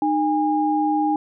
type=tone pair together; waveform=sine; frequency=305.7 / 816 Hz; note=D#4 / G#5; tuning=-30 / -31 cents; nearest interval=octave + perfect fourth; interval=1699 cents; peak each=-20 dBFS; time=0.02-1.16 s; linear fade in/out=2 ms; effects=none